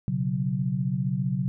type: chord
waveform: sine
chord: B suspended second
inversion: none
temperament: equal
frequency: 123.47 / 138.59 / 185 Hz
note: B2 / C#3 / F#3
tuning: 0 / 0 / 0 cents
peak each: -30 / -27 / -28 dBFS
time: 0.08-1.48 s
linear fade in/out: 0 ms
effects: none